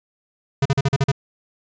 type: tone bursts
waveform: square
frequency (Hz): 137.4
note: C#3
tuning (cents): -15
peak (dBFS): -15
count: 7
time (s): 0.62-1.117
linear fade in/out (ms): 5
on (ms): 35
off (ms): 42
effects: resampled to 16000 Hz